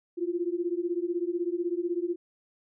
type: beating tone pair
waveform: sine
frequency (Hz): 340.1 / 356.1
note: F4 / F4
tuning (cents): -46 / +34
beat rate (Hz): 16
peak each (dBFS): -30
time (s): 0.17-2.16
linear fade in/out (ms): 20
effects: none